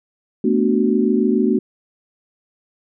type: chord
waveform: sine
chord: B minor seventh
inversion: third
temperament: equal with one note detuned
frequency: 220 / 246.9 / 293.7 / 373.4 Hz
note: A3 / B3 / D4 / F#4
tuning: 0 / 0 / 0 / +16 cents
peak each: -18 / -19 / -21 / -19 dBFS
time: 0.44-1.59 s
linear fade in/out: 5 ms
effects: none